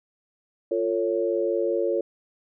sine chord, F augmented, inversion none, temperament equal with one note detuned, 349.2 / 449.5 / 554.4 Hz, F4 / A4 / C#5, 0 / +37 / 0 cents, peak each -26 dBFS, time 0.71-2.01 s, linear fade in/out 5 ms, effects none

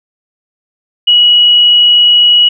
sine tone, 2917 Hz, F#7, 25 cents flat, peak -3 dBFS, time 1.07-2.49 s, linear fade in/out 10 ms, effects none

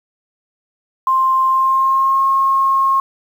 sine tone with pitch glide, 1052 to 1079.1 Hz, C6 to C#6, +9 to -47 cents, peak -11 dBFS, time 1.07-3 s, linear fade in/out 2 ms, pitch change +44 cents, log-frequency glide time 1.48-2.23 s, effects 7-bit

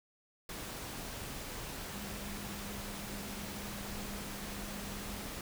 sine tone in noise, 202.5 Hz, G#3, 43 cents flat, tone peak -46 dBFS, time 1.93-5.26 s, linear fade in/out 2 ms, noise pink, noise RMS -43 dBFS, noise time 0.49-5.41 s, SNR -6 dB, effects none

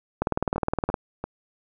two click trains, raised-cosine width 1 ms, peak -15 / -9 dBFS, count 3 / 15, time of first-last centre 0.56-1.24 / 0.22-0.942 s, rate 2.94 / 19.4 Hz, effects none

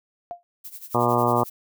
sine tone with exponential decay, 698.5 Hz, F5, in tune, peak -26 dBFS, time 0.31-0.43 s, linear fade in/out 0 ms, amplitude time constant 24 ms
violet noise with tremolo, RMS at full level -37 dBFS, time 0.64-1.5 s, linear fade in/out 10 ms, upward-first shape sine, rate 11 Hz, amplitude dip 80%
harmonic tone, 120.1 Hz, B2, 48 cents flat, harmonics 1 / 2 / 3 / 4 / 5 / 6 / 7 / 8 / 9 / 10, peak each -27 / -27 / -27 / -27 / -27 / -27 / -27 / -27 / -27 / -27 dBFS, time 0.94-1.44 s, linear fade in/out 10 ms
effects none

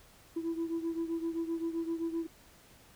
sine beating tone pair, 329.4 / 337.1 Hz, E4 / E4, -1 / +39 cents, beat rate 7.7 Hz, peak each -32 / -36 dBFS, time 0.36-2.27 s, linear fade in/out 10 ms, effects tanh soft clip ceiling -28 dBFS + pink hiss -59 dBFS RMS until 2.95 s

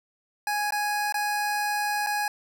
25% pulse tone with dropouts, 830.6 Hz, G#5, in tune, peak -21 dBFS, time 0.47-2.28 s, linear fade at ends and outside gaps 2 ms, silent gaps 0.707-0.722 / 1.124-1.142 / 2.064-2.069 s, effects none

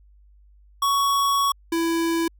square tone pair in turn, 1117 / 332.1 Hz, C#6 / E4, +13 / +13 cents, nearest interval octave + major sixth, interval 2100 cents, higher first, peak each -19 / -21 dBFS, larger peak first, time 0.82-1.52 / 1.72-2.28 s, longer first, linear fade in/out 5 ms, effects added 50 Hz sine -50 dBFS peak until 2.39 s

